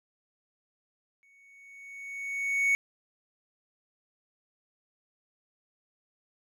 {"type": "tone with exponential growth", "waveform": "triangle", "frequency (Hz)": 2224, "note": "C#7", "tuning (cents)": 5, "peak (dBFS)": -19, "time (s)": [1.23, 2.75], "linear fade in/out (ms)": 0, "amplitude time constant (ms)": 330, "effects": []}